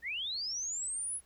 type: linear sweep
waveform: sine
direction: up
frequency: 1754 to 10548 Hz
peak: -34 dBFS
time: 0.02-1.21 s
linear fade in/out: 50 ms
effects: added 60 Hz sine -66 dBFS peak until 1.25 s + pink hiss -68 dBFS RMS until 1.25 s